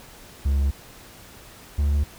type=tone pair in turn; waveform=triangle; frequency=69.3 / 72.2 Hz; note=C#2 / D2; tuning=0 / -29 cents; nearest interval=minor second; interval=71 cents; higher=second; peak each=-16 dBFS; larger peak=neither; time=0.45-0.71 / 1.78-2.04 s; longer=neither; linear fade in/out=10 ms; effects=pink hiss -46 dBFS RMS until 2.18 s